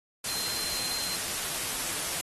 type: tone in noise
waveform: sine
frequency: 4140 Hz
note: C8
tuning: 19 cents flat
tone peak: -34 dBFS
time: 0.28-1.16 s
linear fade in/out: 5 ms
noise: white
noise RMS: -32 dBFS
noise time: 0.24-2.21 s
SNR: -5 dB
effects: AAC 32 kbps